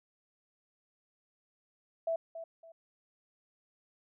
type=tone with echo; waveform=sine; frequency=659.3 Hz; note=E5; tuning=in tune; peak=-29 dBFS; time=2.07-2.16 s; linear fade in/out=5 ms; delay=280 ms; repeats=2; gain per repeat=-11 dB; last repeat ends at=2.72 s; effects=none